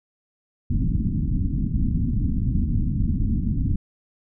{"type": "low-pass noise", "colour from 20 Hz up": "pink", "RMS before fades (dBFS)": -22, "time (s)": [0.7, 3.76], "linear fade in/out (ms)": 5, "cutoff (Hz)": 270, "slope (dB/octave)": 48, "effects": []}